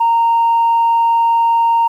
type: tone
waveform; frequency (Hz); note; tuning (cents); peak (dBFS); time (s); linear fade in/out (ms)
sine; 925; A#5; -14; -8; 0-1.88; 10
effects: tanh soft clip ceiling -7 dBFS + 8-bit